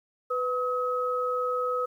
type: tone pair together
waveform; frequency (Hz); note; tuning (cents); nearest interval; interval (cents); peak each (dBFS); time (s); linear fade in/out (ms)
sine; 498.3 / 1275.4; B4 / D#6; +15 / +42; octave + major third; 1627; -28; 0.3-1.86; 10
effects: 10-bit